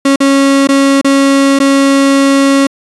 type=tone with dropouts; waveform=35% pulse; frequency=275 Hz; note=C#4; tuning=14 cents flat; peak=-4 dBFS; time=0.05-2.67 s; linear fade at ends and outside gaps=5 ms; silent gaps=0.16-0.203 / 0.673-0.688 / 1.014-1.045 / 1.59-1.6 s; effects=resampled to 24000 Hz